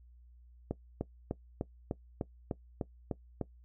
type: click train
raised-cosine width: 2 ms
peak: -20 dBFS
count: 10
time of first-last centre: 0.71-3.413 s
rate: 3.33 Hz
effects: noise-tail reverb RT60 0.1 s tail -18 dB re dry + added 60 Hz sine -55 dBFS peak until 3.64 s